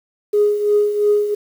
sine tone with tremolo, 415.3 Hz, G#4, in tune, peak -9 dBFS, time 0.33-1.35 s, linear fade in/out 10 ms, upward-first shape triangle, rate 2.9 Hz, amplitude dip 70%, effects tanh soft clip ceiling -6 dBFS + 7-bit

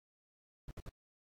brown noise bursts, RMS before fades -45 dBFS, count 3, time 0.68-0.892 s, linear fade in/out 2 ms, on 32 ms, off 58 ms, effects AAC 64 kbps

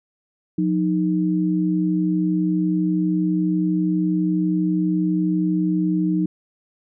sine tone pair together, 178.9 / 311.1 Hz, F3 / D#4, +42 / 0 cents, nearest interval minor seventh, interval 958 cents, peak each -20 dBFS, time 0.58-6.26 s, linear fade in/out 5 ms, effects none

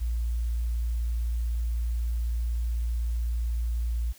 sine tone, 58 Hz, A#1, 8 cents flat, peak -25 dBFS, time 0-4.13 s, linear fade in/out 20 ms, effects white hiss -54 dBFS RMS until 4.18 s

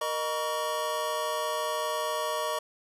square tone cluster, 467.1 / 615 / 953 / 1128 Hz, A#4 / D#5 / A#5 / C#6, +3 / -20 / +38 / +30 cents, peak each -38 / -33 / -36 / -34 dBFS, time 0.01-2.59 s, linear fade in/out 5 ms, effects resampled to 32000 Hz

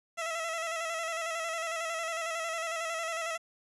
15% pulse tone with vibrato, 659.3 Hz, E5, in tune, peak -26 dBFS, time 0.17-3.38 s, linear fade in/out 20 ms, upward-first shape square, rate 11 Hz, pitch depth 37 cents each way, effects resampled to 24000 Hz + 10-bit

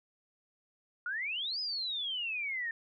sine exponential two-way sweep, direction up then down, 1396.9 to 5100 to 1791 Hz, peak -33 dBFS, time 1.06-2.71 s, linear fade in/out 2 ms, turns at 1.6 s, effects none

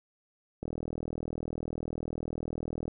click train, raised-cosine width 2 ms, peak -23 dBFS, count 91, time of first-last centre 0.63-2.88 s, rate 40 Hz, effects none

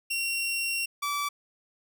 sawtooth tone pair in turn, 2742 / 1155.3 Hz, F7 / D6, -32 / -29 cents, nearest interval octave + minor third, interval 1497 cents, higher first, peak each -24 dBFS, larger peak neither, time 0.1-0.86 / 1.02-1.29 s, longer first, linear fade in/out 10 ms, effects none

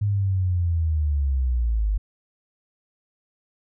sine linear sweep, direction down, 104.2 to 48.79 Hz, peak -19 dBFS, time 0.01-1.98 s, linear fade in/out 10 ms, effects none

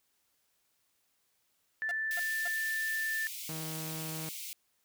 sine tone with pitch glide, 1760 to 1772.2 Hz, A6 to A6, 0 to +12 cents, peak -31 dBFS, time 1.82-3.27 s, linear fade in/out 0 ms, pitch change +12 cents, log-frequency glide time 1.94-2.34 s
sawtooth tone bursts, 698.5 Hz, F5, in tune, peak -36 dBFS, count 3, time 1.89-2.476 s, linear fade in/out 0 ms, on 22 ms, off 260 ms
white high-pass noise, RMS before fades -42 dBFS, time 2.11-4.53 s, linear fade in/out 0 ms, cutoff 2100 Hz, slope 96 dB/octave
sawtooth tone, 158.7 Hz, D#3, 35 cents sharp, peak -35 dBFS, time 3.49-4.29 s, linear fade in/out 2 ms
effects white hiss -75 dBFS RMS until 4.84 s

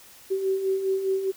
sine beating tone pair, 380 / 384.9 Hz, F#4 / G4, +46 / -32 cents, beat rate 4.9 Hz, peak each -31 / -23 dBFS, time 0.3-1.32 s, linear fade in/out 20 ms, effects white hiss -50 dBFS RMS until 1.36 s

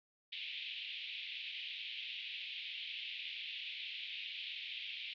pink band-pass noise, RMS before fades -45 dBFS, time 0.32-5.14 s, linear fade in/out 10 ms, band 2400 to 3700 Hz, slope 48 dB/octave, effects none

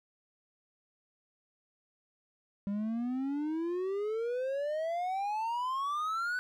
triangle exponential sweep, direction up, 197.6 to 1508 Hz, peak -29 dBFS, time 2.67-6.39 s, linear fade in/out 0 ms, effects none

